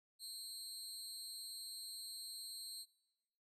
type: tone with amplitude modulation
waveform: 25% pulse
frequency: 4194 Hz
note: C8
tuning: 3 cents sharp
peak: -38 dBFS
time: 0.19-2.86 s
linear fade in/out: 50 ms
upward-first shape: sine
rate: 219 Hz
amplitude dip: 95%
effects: noise-tail reverb RT60 1.0 s tail -20 dB re dry